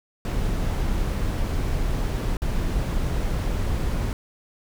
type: noise with dropouts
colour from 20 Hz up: brown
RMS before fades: -24 dBFS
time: 0.25-4.13 s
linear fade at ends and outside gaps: 1 ms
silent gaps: 2.369-2.419 s
effects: none